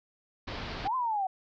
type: low-pass noise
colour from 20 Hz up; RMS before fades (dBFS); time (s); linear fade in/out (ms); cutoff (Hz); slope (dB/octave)
pink; -38; 0.47-0.88; 10; 4900; 48
type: exponential two-way sweep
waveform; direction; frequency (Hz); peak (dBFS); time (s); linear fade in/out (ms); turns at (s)
sine; up then down; 741 to 1051 to 741; -27; 0.85-1.27; 5; 0.95
effects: none